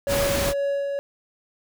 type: tone with tremolo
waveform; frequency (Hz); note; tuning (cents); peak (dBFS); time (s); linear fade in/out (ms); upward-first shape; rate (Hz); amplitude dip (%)
triangle; 561; C#5; +21; -19; 0.07-0.99; 0; sine; 2.1; 35
type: noise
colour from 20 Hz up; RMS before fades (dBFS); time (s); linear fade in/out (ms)
pink; -25; 0.07-0.54; 50
effects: none